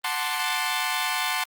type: chord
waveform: 15% pulse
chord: D dominant seventh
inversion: first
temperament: equal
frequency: 740 / 880 / 1046.5 / 1174.7 Hz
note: F#5 / A5 / C6 / D6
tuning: 0 / 0 / 0 / 0 cents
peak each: -24 / -23 / -22 / -27 dBFS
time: 0.04-1.44 s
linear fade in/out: 5 ms
effects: Opus 24 kbps